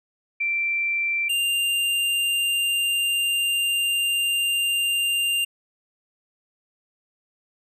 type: tone pair in turn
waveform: sine / square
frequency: 2349 / 2793 Hz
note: D7 / F7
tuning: 0 / -1 cents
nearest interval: minor third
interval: 299 cents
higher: second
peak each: -21 dBFS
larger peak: neither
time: 0.4-1.29 / 1.29-5.45 s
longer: second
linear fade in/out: 10 ms
effects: resampled to 32000 Hz